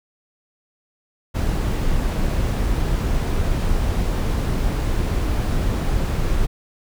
brown noise, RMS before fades -20 dBFS, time 1.34-6.47 s, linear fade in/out 20 ms, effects none

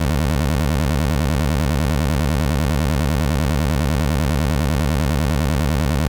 20% pulse tone with vibrato, 73.42 Hz, D2, in tune, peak -11 dBFS, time 0-6.08 s, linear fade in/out 5 ms, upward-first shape square, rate 10 Hz, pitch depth 180 cents each way, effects 7-bit

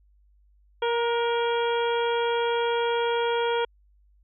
harmonic tone with a mistuned harmonic, 469.1 Hz, A#4, 11 cents sharp, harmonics 1 / 2 / 3 / 4 / 5 / 6 / 7, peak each -24 / -28 / -33 / -41 / -38 / -42 / -35 dBFS, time 0.82-3.65 s, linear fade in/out 5 ms, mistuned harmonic 3, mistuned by +28 cents, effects added 50 Hz sine -57 dBFS peak until 4.23 s

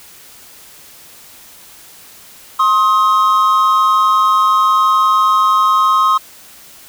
triangle tone pair together, 1062 / 1262.9 Hz, C6 / D#6, +25 / +25 cents, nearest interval minor third, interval 300 cents, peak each -10 dBFS, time 2.59-6.18 s, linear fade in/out 10 ms, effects white hiss -40 dBFS RMS until 6.88 s

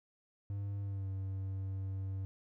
triangle tone with pitch glide, 100 to 96.2 Hz, G2 to G2, +35 to -32 cents, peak -34 dBFS, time 0.5-2.25 s, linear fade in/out 0 ms, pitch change -67 cents, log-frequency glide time 0.82-1.08 s, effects none

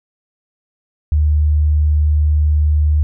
sine tone, 75.4 Hz, D2, 46 cents sharp, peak -10 dBFS, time 1.12-3.03 s, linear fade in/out 0 ms, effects none

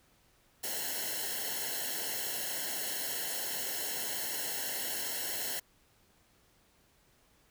white noise with comb filter, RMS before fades -36 dBFS, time 0.63-5.6 s, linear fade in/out 10 ms, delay 0.83 ms, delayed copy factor -0.95, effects pink hiss -67 dBFS RMS until 7.5 s

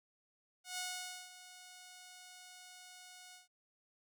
5% pulse tone with ADSR envelope, 730 Hz, F#5, 24 cents flat, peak -27 dBFS, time 0.64-3.48 s, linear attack 140 ms, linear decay 510 ms, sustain -15 dB, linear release 140 ms, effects none

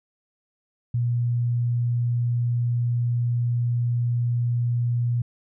sine tone, 120 Hz, B2, 49 cents flat, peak -20 dBFS, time 0.94-5.22 s, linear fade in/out 5 ms, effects none

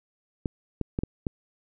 clicks, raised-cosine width 3 ms, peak -14 dBFS, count 5, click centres 0.458 / 0.813 / 0.989 / 1.035 / 1.268 s, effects none

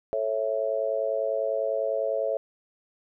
sine chord, A major, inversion none, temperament just, 440 / 550 / 660 Hz, A4 / C#5 / E5, 0 / -14 / +2 cents, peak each -31 / -27 / -29 dBFS, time 0.13-2.37 s, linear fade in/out 0 ms, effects none

